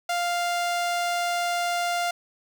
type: tone with notch filter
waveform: sawtooth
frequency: 698.5 Hz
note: F5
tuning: in tune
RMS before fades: -26 dBFS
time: 0.09-2.11 s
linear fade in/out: 5 ms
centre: 12000 Hz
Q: 2
effects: none